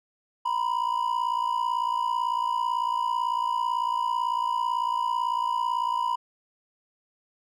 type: ring-modulated tone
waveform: triangle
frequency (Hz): 979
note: B5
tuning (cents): -15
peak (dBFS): -19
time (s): 0.45-6.16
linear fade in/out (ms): 10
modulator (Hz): 29
effects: none